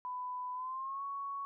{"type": "tone with pitch glide", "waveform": "sine", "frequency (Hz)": [998, 1113.8], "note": ["B5", "C#6"], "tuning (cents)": [18, 8], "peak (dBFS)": -37, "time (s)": [0.05, 1.45], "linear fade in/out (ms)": 0, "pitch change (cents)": 190, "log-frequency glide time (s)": [0.54, 1.03], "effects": []}